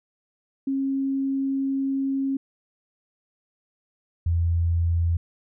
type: tone pair in turn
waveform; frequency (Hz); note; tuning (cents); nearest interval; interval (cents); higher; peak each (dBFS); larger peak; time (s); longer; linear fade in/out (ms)
sine; 271.1 / 84.58; C#4 / E2; -38 / +45; octave + minor sixth; 2017; first; -22 / -19; second; 0.67-2.37 / 4.26-5.17; first; 5
effects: none